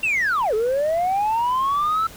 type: linear two-way sweep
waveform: sine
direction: down then up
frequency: 2755 to 416.7 to 1337 Hz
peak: -16 dBFS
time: 0.03-2.07 s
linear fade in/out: 5 ms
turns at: 0.54 s
effects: tanh soft clip ceiling -16 dBFS + pink hiss -42 dBFS RMS until 2.16 s